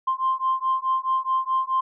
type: beating tone pair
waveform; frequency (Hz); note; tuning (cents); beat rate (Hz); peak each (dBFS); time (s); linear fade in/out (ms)
sine; 1046.5 / 1051.2; C6 / C6; 0 / +8; 4.7; -23; 0.07-1.81; 10
effects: tanh soft clip ceiling -14 dBFS